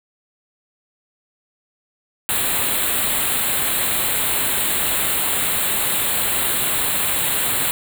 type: band-stop noise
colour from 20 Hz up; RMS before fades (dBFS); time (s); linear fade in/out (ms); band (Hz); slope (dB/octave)
white; -20; 2.29-7.71; 0; 4200 to 7400; 96
effects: none